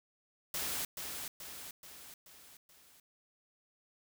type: noise with echo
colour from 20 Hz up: white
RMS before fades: -37 dBFS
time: 0.54-0.85 s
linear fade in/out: 2 ms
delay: 430 ms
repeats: 5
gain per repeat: -5 dB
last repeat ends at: 3 s
effects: none